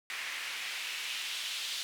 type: noise with band-pass filter sweep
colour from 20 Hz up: white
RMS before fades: -38 dBFS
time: 0.1-1.83 s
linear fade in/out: 0 ms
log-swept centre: 2000 to 3500 Hz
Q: 1.9
effects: none